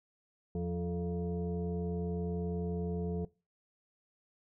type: tone with frequency modulation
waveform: sine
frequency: 175.2 Hz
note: F3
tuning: 6 cents sharp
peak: -32 dBFS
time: 0.55-3.25 s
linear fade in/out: 2 ms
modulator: 259 Hz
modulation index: 1.1
effects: noise-tail reverb RT60 0.3 s tail -22 dB re dry